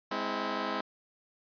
10% pulse chord, Ab augmented, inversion none, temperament just, 207.7 / 259.6 / 324.5 Hz, Ab3 / C4 / E4, 0 / -13 / -27 cents, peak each -28 dBFS, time 0.11-0.81 s, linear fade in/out 5 ms, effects resampled to 11025 Hz

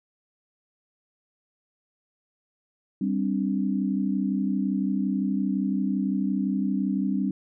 sine chord, G suspended fourth, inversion none, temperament equal, 196 / 261.6 / 293.7 Hz, G3 / C4 / D4, 0 / 0 / 0 cents, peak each -25 / -28 / -30 dBFS, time 3.01-7.31 s, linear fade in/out 5 ms, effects none

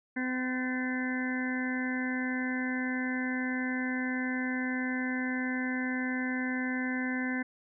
harmonic tone with a mistuned harmonic, 255.6 Hz, C4, 40 cents flat, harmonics 1 / 2 / 3 / 4 / 6 / 7 / 8, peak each -31 / -44 / -45 / -47 / -39 / -38 / -39 dBFS, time 0.16-7.43 s, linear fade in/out 10 ms, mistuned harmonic 7, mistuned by -24 cents, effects none

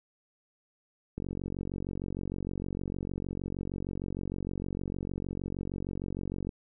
click train, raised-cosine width 3 ms, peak -22 dBFS, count 248, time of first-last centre 1.18-6.492 s, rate 46.5 Hz, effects none

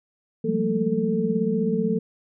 sine tone cluster, 172.6 / 190.9 / 209.5 / 225.7 / 443.4 Hz, F3 / G3 / G#3 / A3 / A4, -20 / -46 / +15 / +44 / +13 cents, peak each -28 / -27 / -29 / -26 / -25 dBFS, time 0.44-1.99 s, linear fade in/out 10 ms, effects none

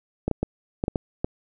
clicks, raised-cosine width 2 ms, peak -10 dBFS, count 7, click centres 0.28 / 0.313 / 0.43 / 0.839 / 0.881 / 0.958 / 1.245 s, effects none

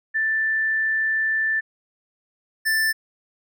sine / square tone pair in turn, 1767 / 1767 Hz, A6 / A6, +7 / +7 cents, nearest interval unison, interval 0 cents, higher neither, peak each -19 dBFS, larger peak neither, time 0.14-1.61 / 2.65-2.93 s, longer first, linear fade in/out 20 ms, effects none

